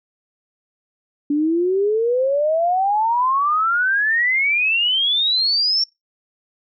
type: exponential sweep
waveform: sine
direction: up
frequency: 285.5 to 5520 Hz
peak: -15 dBFS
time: 1.3-5.84 s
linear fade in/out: 5 ms
effects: noise-tail reverb RT60 0.2 s tail -25 dB re dry